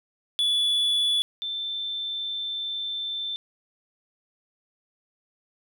triangle / sine tone pair in turn, 3434 / 3549 Hz, A7 / A7, -43 / +14 cents, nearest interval minor second, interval 57 cents, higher second, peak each -19 / -28 dBFS, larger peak first, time 0.39-1.22 / 1.42-3.36 s, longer second, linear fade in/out 0 ms, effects none

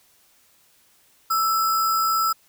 sine tone with sample-and-hold, 1318.5 Hz, E6, in tune, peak -18 dBFS, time 1.3-2.33 s, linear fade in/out 10 ms, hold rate 6300 Hz, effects white hiss -59 dBFS RMS until 2.48 s

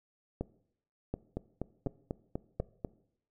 two click trains, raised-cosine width 2 ms, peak -21 / -20 dBFS, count 7 / 4, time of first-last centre 1.37-2.848 / 0.41-2.6 s, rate 4.06 / 1.37 Hz, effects noise-tail reverb RT60 0.7 s tail -20 dB re dry

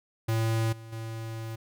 square tone with level steps, 112.6 Hz, A2, 40 cents sharp, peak -25 / -43 / -35 dBFS, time 0.28-1.56 s, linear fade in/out 10 ms, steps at 0.72 / 0.92 s, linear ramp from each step 10 ms, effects none

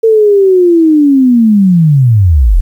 sine linear sweep, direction down, 454.2 to 34.65 Hz, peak -3 dBFS, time 0.03-2.61 s, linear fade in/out 10 ms, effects 7-bit

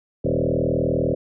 sine tone with frequency modulation, 329.6 Hz, E4, in tune, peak -18 dBFS, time 0.24-1.15 s, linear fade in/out 10 ms, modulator 40 Hz, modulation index 6.2, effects none

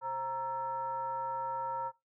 sine tone with frequency modulation, 932.3 Hz, A#5, in tune, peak -33 dBFS, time 0.01-1.92 s, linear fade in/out 50 ms, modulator 402 Hz, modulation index 0.69, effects noise-tail reverb RT60 0.2 s tail -20 dB re dry

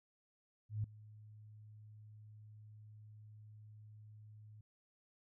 sine tone with ADSR envelope, 106.7 Hz, G#2, 47 cents sharp, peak -33 dBFS, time 0.69-4.61 s, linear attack 150 ms, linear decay 3 ms, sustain -21 dB, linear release 4 ms, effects none

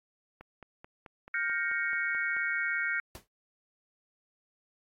click train, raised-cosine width 0.5 ms, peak -32 dBFS, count 10, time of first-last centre 0.41-2.367 s, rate 4.6 Hz
sine chord, G half-diminished seventh, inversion third, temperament equal with one note detuned, 1410.7 / 1568 / 1864.7 / 2217 Hz, F6 / G6 / Bb6 / Db7, +17 / 0 / 0 / 0 cents, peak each -34 dBFS, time 1.34-3 s, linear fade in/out 2 ms
pink noise with exponential decay, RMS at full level -41 dBFS, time 3.15-3.27 s, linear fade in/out 1 ms, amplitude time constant 24 ms
effects AAC 48 kbps

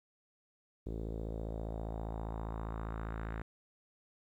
sawtooth tone with low-pass filter sweep, 55 Hz, A1, in tune, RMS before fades -40 dBFS, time 0.86-3.42 s, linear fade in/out 5 ms, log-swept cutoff 400 to 1700 Hz, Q 2.3, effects 12-bit

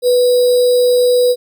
sine tone with sample-and-hold, 493.9 Hz, B4, in tune, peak -8 dBFS, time 0.02-1.36 s, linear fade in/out 50 ms, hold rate 4410 Hz, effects none

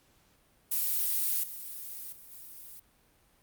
violet noise with level steps, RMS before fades -29 / -41 / -51 / -47 dBFS, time 0.71-2.8 s, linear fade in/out 10 ms, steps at 1.43 / 2.12 / 2.31 s, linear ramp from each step 5 ms, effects pink hiss -66 dBFS RMS until 3.42 s + Opus 48 kbps

